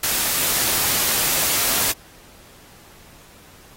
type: noise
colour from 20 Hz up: white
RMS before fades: -20 dBFS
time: 0.03-1.92 s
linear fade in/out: 5 ms
effects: pink hiss -48 dBFS RMS until 3.76 s + AAC 48 kbps